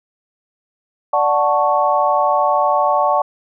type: chord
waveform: sine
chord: D major seventh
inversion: none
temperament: equal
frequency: 587.3 / 740 / 880 / 1108.7 Hz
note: D5 / F#5 / A5 / C#6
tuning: 0 / 0 / 0 / 0 cents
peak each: -18 dBFS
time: 1.13-3.22 s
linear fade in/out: 5 ms
effects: none